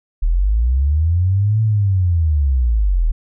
sine linear two-way sweep, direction up then down, 36.79 to 111.3 to 36.79 Hz, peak -12 dBFS, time 0.22-3.12 s, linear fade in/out 10 ms, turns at 1.62 s, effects none

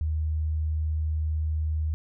sine tone, 77.8 Hz, D#2, in tune, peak -24 dBFS, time 0.01-1.94 s, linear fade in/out 0 ms, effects none

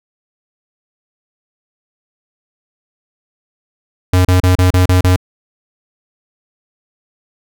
square tone bursts, 91.3 Hz, F#2, 23 cents flat, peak -8 dBFS, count 7, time 4.13-5.162 s, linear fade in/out 5 ms, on 120 ms, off 32 ms, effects none

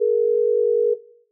sine tone pair together, 423.8 / 474.3 Hz, G#4 / A#4, +35 / +30 cents, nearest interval major second, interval 195 cents, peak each -18 dBFS, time 0-0.95 s, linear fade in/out 20 ms, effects noise-tail reverb RT60 0.6 s tail -17 dB re dry

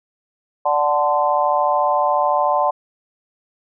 sine chord, D dominant seventh, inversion none, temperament equal with one note detuned, 587.3 / 740 / 880 / 1033.9 Hz, D5 / F#5 / A5 / C6, 0 / 0 / 0 / -21 cents, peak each -20 dBFS, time 0.65-2.71 s, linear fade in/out 10 ms, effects none

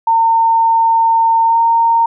sine tone with pitch glide, 910 to 920.6 Hz, A#5 to A#5, -42 to -22 cents, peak -8 dBFS, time 0.07-2.06 s, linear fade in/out 5 ms, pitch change +20 cents, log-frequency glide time 1.45-1.58 s, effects none

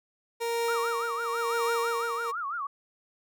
30% pulse tone with tremolo, 466.2 Hz, A#4, in tune, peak -23 dBFS, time 0.4-2.32 s, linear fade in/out 20 ms, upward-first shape triangle, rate 0.97 Hz, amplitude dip 65%
sine tone with vibrato, 1250 Hz, D#6, 8 cents sharp, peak -30 dBFS, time 0.68-2.67 s, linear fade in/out 5 ms, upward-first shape sine, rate 6 Hz, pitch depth 230 cents each way
effects none

